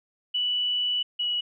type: tone pair in turn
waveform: sine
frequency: 2960 / 2928 Hz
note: F#7 / F#7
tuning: 0 / -19 cents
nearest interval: unison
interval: 19 cents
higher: first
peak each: -23 / -24 dBFS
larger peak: first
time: 0.34-1.03 / 1.19-1.41 s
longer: first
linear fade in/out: 10 ms
effects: none